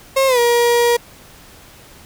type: tone with pitch glide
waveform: 35% pulse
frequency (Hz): 537 to 475.7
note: C5 to A#4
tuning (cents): +45 to +35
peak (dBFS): -10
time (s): 0.16-0.97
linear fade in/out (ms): 10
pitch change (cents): -210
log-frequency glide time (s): 0.27-0.39
effects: pink hiss -43 dBFS RMS until 2.05 s